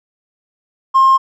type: tone with hard clipping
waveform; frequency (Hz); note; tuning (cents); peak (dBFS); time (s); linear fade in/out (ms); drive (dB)
sine; 1065; C6; +30; -7; 0.94-1.18; 20; 1
effects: none